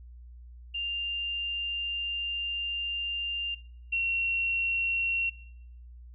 sine tone pair in turn, 2794 / 2732 Hz, F7 / F7, 0 / -39 cents, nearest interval unison, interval 39 cents, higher first, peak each -30 / -25 dBFS, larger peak second, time 0.74-3.55 / 3.92-5.3 s, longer first, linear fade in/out 10 ms, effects noise-tail reverb RT60 0.8 s tail -21 dB re dry + added 60 Hz sine -45 dBFS peak until 6.14 s

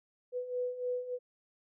sine beating tone pair, 493.9 / 497.3 Hz, B4 / B4, 0 / +12 cents, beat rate 3.4 Hz, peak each -39 / -34 dBFS, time 0.32-1.19 s, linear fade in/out 50 ms, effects none

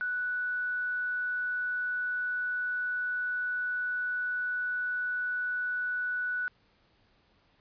sine tone with quantisation, 1480 Hz, F#6, in tune, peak -29 dBFS, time 0.01-6.48 s, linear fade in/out 0 ms, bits 9, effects pink hiss -67 dBFS RMS until 7.6 s + resampled to 11025 Hz

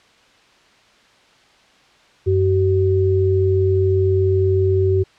sine tone pair together, 94.5 / 380.5 Hz, F#2 / F#4, +37 / +48 cents, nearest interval 2 octaves, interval 2411 cents, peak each -16 dBFS, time 2.26-5.04 s, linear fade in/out 20 ms, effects white hiss -52 dBFS RMS until 5.18 s + low-pass 4000 Hz 12 dB/octave

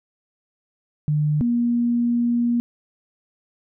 sine tone pair in turn, 150 / 238.1 Hz, D3 / A#3, +37 / +37 cents, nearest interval minor sixth, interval 800 cents, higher second, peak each -17 dBFS, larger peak neither, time 1.08-1.41 / 1.41-2.6 s, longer second, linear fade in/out 0 ms, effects none

